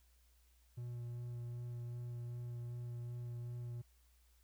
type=tone with vibrato; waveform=triangle; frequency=120.3 Hz; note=B2; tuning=45 cents flat; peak=-40 dBFS; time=0.77-3.82 s; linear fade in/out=10 ms; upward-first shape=sine; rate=2.6 Hz; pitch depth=12 cents each way; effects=added 60 Hz sine -67 dBFS peak until 4.43 s + white hiss -75 dBFS RMS until 4.43 s